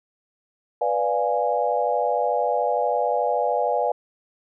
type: chord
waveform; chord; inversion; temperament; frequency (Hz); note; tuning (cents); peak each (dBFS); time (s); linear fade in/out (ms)
sine; B diminished seventh; none; equal; 493.9 / 587.3 / 698.5 / 830.6; B4 / D5 / F5 / Ab5; 0 / 0 / 0 / 0; -25; 0.81-3.92; 5
effects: none